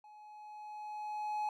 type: tone with level ramp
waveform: triangle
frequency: 845 Hz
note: G#5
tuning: 30 cents sharp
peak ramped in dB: -52 to -30 dBFS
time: 0.04-1.49 s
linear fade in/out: 2 ms
effects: none